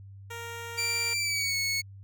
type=tone; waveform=10% pulse; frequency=466.2 Hz; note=A#4; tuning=in tune; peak=-29 dBFS; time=0.3-1.14 s; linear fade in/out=10 ms
type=tone with pitch glide; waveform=20% pulse; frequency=2349 to 2204 Hz; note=D7 to C#7; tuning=0 to -11 cents; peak=-22 dBFS; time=0.77-1.82 s; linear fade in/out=20 ms; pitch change=-111 cents; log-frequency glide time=1.19-1.56 s
effects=added 98 Hz sine -44 dBFS peak until 2.03 s